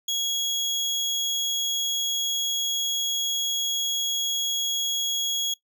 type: tone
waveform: 30% pulse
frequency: 3322 Hz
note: G#7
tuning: in tune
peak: -21 dBFS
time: 0.08-5.54 s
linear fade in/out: 5 ms
effects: noise-tail reverb RT60 0.1 s tail -19 dB re dry